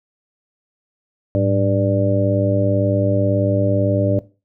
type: harmonic tone with a mistuned harmonic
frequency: 98.1 Hz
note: G2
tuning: 2 cents sharp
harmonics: 1 / 2 / 3 / 4 / 5 / 6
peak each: -18 / -25 / -21 / -29 / -26 / -19 dBFS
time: 1.35-4.19 s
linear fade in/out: 0 ms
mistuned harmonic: 1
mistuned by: +130 cents
effects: noise-tail reverb RT60 0.3 s tail -18 dB re dry